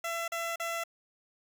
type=tone bursts; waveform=15% pulse; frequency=672 Hz; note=E5; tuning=33 cents sharp; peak=-26 dBFS; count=3; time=0.04-0.838 s; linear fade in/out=5 ms; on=240 ms; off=39 ms; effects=none